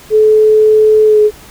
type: tone with pitch glide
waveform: sine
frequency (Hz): 431.3 to 423.4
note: A4 to G#4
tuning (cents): -35 to +33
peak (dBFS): -4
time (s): 0.1-1.31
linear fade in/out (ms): 50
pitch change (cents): -32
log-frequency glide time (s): 1.05-1.2
effects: pink hiss -37 dBFS RMS until 1.5 s